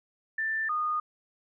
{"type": "tone pair in turn", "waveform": "sine", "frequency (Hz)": [1774, 1228.8], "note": ["A6", "D#6"], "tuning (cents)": [14, -22], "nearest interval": "tritone", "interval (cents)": 636, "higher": "first", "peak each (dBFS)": [-27, -26], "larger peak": "second", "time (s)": [[0.38, 0.69], [0.69, 1]], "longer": "neither", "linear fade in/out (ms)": 5, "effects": []}